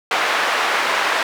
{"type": "band-pass noise", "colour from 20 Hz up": "white", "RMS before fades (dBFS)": -19, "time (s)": [0.11, 1.23], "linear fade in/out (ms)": 2, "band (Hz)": [600, 1900], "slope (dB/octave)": 12, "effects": []}